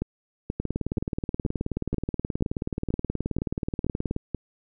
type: two click trains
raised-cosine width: 3 ms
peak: -14 / -14 dBFS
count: 68 / 10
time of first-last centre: 0.6-4.164 / 0.02-4.347 s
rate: 18.8 / 2.08 Hz
effects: none